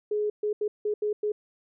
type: tone bursts at uneven times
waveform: sine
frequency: 420 Hz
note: G#4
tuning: 19 cents sharp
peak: -24 dBFS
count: 6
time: 0.11-0.3 / 0.43-0.53 / 0.61-0.68 / 0.85-0.94 / 1.02-1.13 / 1.23-1.32 s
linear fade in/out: 5 ms
effects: none